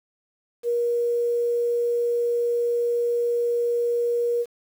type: tone with quantisation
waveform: sine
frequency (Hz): 475.2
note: A#4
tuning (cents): +33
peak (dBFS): -20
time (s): 0.63-4.46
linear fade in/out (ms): 50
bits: 8
effects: none